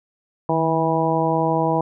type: harmonic tone with a mistuned harmonic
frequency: 162.6 Hz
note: E3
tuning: 23 cents flat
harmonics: 1 / 2 / 3 / 4 / 5 / 6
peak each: -24 / -24 / -24 / -24 / -24 / -24 dBFS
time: 0.49-1.81 s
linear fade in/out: 2 ms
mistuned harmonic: 1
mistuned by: -49 cents
effects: none